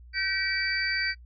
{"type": "tone cluster", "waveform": "sine", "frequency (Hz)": [1535, 1919, 2307, 4629], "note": ["G6", "A#6", "D7", "D8"], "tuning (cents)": [-37, 50, -31, -26], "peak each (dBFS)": -31, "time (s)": [0.13, 1.15], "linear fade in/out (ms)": 50, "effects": ["noise-tail reverb RT60 0.1 s tail -26 dB re dry", "added 60 Hz sine -46 dBFS peak until 1.25 s"]}